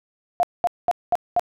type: tone bursts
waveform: sine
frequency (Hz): 704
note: F5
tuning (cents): +14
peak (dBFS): -15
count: 5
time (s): 0.4-1.395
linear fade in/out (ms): 0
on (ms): 31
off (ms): 210
effects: none